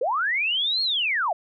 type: linear two-way sweep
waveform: sine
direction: up then down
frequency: 441 to 4331 to 606 Hz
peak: -21 dBFS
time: 0.01-1.33 s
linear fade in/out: 5 ms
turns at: 0.82 s
effects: none